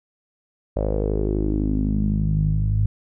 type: tone with low-pass filter sweep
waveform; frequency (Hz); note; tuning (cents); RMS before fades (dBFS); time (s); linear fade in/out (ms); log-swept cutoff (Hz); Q
sawtooth; 51.9; G#1; 0; -21; 0.76-2.86; 5; 580 to 110; 5
effects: none